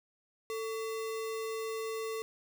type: tone with sample-and-hold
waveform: sine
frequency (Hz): 444.3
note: A4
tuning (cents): +17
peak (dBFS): -34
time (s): 0.5-2.22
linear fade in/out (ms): 0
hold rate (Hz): 1575
effects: none